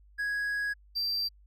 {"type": "tone pair in turn", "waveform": "triangle", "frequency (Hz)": [1661.2, 4699], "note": ["G#6", "D8"], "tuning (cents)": [0, 0], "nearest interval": "octave + tritone", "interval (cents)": 1800, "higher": "second", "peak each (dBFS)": -27, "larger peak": "neither", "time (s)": [[0.18, 0.74], [0.95, 1.29]], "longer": "first", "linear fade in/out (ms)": 20, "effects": ["added 50 Hz sine -55 dBFS peak until 1.46 s"]}